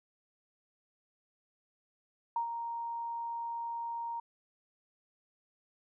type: tone with ADSR envelope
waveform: sine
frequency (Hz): 932.3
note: A#5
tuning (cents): 0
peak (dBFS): -28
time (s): 2.36-4.2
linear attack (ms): 3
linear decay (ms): 100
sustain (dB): -7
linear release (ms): 5
effects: none